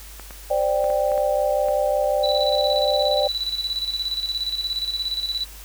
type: clicks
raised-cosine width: 0.5 ms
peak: -23 dBFS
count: 7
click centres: 0.197 / 0.308 / 0.842 / 0.902 / 1.118 / 1.178 / 1.685 s
type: chord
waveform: sine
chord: C suspended second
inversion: none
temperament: just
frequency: 523.3 / 588.7 / 784.9 Hz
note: C5 / D5 / G5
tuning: 0 / +4 / +2 cents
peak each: -24 / -20 / -25 dBFS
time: 0.5-3.28 s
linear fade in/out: 10 ms
type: tone with tremolo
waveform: sine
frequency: 3956 Hz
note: B7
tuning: 2 cents sharp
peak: -21 dBFS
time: 2.23-5.45 s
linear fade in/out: 10 ms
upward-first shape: square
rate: 17 Hz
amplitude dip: 60%
effects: added 50 Hz sine -40 dBFS peak until 5.64 s + white hiss -43 dBFS RMS until 5.64 s